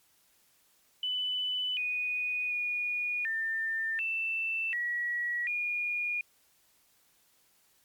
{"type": "tone with pitch steps", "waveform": "sine", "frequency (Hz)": [2995, 2477, 2449, 1796, 2664, 1922, 2435], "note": ["F#7", "D#7", "D#7", "A6", "E7", "B6", "D#7"], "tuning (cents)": [20, -8, -28, 35, 18, -48, -38], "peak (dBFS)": -29, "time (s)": [1.03, 6.21], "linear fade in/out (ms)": 2, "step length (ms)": 740, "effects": ["white hiss -67 dBFS RMS until 7.84 s", "MP3 96 kbps"]}